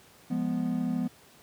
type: chord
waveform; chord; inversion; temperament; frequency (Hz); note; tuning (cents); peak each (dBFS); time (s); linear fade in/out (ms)
triangle; F diminished; none; equal; 174.61 / 207.7 / 246.9; F3 / Ab3 / Cb4; 0 / 0 / 0; -30 / -31 / -27; 0.3-1.08; 10
effects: pink hiss -56 dBFS RMS until 1.42 s + high-pass 100 Hz 12 dB/octave